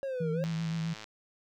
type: linear two-way sweep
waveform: triangle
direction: down then up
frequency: 554.4 to 449.1 to 554.4 Hz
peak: -30 dBFS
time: 0.03-0.44 s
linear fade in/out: 0 ms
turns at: 0.32 s
type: tone with vibrato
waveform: sine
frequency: 163.7 Hz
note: E3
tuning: 12 cents flat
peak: -30 dBFS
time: 0.2-0.94 s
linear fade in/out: 10 ms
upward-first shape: triangle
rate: 7.7 Hz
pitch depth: 35 cents each way
type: click train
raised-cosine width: 0.2 ms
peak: -26 dBFS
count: 66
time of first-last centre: 0.44-1.042 s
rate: 108 Hz
effects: none